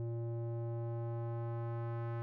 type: tone with low-pass filter sweep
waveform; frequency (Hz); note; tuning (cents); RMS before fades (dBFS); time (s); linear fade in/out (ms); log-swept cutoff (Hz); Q
square; 116.7; A#2; +2; -39; 0-2.22; 0; 450 to 1400; 1.2
effects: none

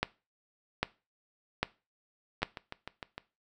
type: two click trains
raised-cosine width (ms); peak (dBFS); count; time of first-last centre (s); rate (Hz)
0.3; -11 / -23; 4 / 6; 0.03-2.43 / 2.42-3.18; 1.25 / 6.58
effects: noise-tail reverb RT60 0.3 s tail -19 dB re dry

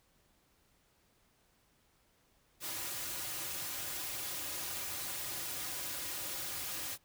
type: noise with comb filter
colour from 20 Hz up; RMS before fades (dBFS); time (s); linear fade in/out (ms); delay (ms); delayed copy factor
white; -40; 2.6-6.98; 50; 4.5; -0.7
effects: pink hiss -71 dBFS RMS until 7.04 s

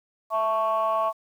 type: chord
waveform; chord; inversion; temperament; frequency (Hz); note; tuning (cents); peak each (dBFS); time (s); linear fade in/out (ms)
sine; A major; second; equal; 659.3 / 880 / 1108.7; E5 / A5 / C#6; 0 / 0 / 0; -24 / -29 / -23; 0.3-1.13; 50
effects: tanh soft clip ceiling -16 dBFS + 9-bit

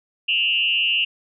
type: tone with frequency modulation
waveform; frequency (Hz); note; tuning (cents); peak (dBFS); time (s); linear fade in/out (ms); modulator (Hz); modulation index
sine; 2794; F7; 0; -17; 0.28-1.05; 10; 182; 0.96
effects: none

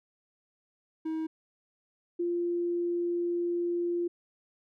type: tone pair in turn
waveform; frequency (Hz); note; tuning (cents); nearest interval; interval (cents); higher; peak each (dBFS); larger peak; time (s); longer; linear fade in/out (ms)
triangle / sine; 318.7 / 346.9; D#4 / F4; +42 / -12; minor second; 146; second; -28 / -27; second; 1.05-1.27 / 2.19-4.08; second; 10
effects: none

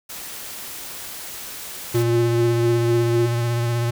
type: noise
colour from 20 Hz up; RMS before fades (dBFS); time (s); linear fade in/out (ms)
white; -34; 0.09-2.03; 10
type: tone with vibrato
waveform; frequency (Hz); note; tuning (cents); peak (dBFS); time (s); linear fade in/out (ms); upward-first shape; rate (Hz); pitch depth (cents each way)
square; 118.4; A#2; +27; -20; 1.94-3.91; 10; sine; 16; 24
type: tone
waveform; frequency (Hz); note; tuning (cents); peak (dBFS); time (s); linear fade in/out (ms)
sine; 351.3; F4; +10; -18; 1.94-3.27; 20
effects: none

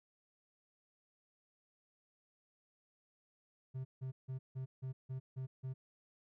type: tone bursts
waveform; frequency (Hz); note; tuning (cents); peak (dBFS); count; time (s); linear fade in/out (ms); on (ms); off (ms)
triangle; 130.6; C3; -3; -37; 8; 3.74-5.74; 20; 110; 160
effects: none

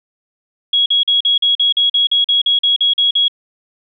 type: tone bursts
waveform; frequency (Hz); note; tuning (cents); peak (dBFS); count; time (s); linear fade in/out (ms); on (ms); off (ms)
sine; 3322; G#7; 0; -10; 15; 0.73-3.282; 5; 130; 43
effects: none

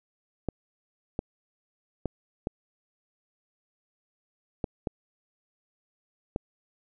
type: clicks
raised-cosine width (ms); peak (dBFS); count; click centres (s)
2; -15; 7; 0.487 / 1.191 / 2.057 / 2.471 / 4.642 / 4.872 / 6.361
effects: none

